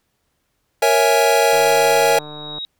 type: chord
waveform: square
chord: A# half-diminished seventh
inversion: none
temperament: equal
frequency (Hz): 466.2 / 554.4 / 659.3 / 830.6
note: A#4 / C#5 / E5 / G#5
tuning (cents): 0 / 0 / 0 / 0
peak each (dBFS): -18 / -19 / -20 / -18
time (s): 0.82-2.19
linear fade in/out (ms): 5
type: click train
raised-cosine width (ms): 1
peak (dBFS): -22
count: 159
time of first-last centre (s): 1.53-2.583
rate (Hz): 150
type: tone with exponential growth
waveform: sine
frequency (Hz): 3800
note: A#7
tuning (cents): +33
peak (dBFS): -24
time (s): 1.54-2.65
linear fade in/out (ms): 0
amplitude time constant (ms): 240
effects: pink hiss -69 dBFS RMS until 2.79 s